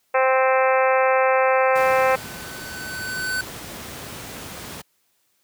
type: harmonic tone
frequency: 261.6 Hz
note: C4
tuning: in tune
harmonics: 2 / 3 / 4 / 5 / 6 / 7 / 8 / 9 / 10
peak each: -18 / -22 / -24 / -26 / -28 / -29 / -30 / -31 / -32 dBFS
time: 0.14-2.16 s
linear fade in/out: 10 ms
type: tone with exponential growth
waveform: square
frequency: 1512 Hz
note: F#6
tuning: 37 cents sharp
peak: -22 dBFS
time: 1.34-3.41 s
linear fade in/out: 2 ms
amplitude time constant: 450 ms
type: noise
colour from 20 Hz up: pink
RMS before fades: -35 dBFS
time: 1.75-4.82 s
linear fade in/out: 10 ms
effects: white hiss -67 dBFS RMS until 5.43 s + high-pass 80 Hz 12 dB/octave